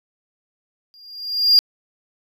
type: tone with exponential growth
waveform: triangle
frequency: 4807 Hz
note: D8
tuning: 39 cents sharp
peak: -5 dBFS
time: 0.94-1.59 s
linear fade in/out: 0 ms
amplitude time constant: 140 ms
effects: tanh soft clip ceiling -1 dBFS